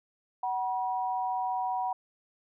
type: tone pair together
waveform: sine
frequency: 750 / 964.7 Hz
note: F#5 / B5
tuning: +23 / -41 cents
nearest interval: major third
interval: 436 cents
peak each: -30 / -32 dBFS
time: 0.43-1.93 s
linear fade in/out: 5 ms
effects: none